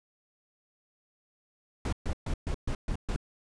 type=noise bursts; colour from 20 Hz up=brown; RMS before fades=-30 dBFS; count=7; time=1.85-3.162 s; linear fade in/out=2 ms; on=76 ms; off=130 ms; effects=resampled to 22050 Hz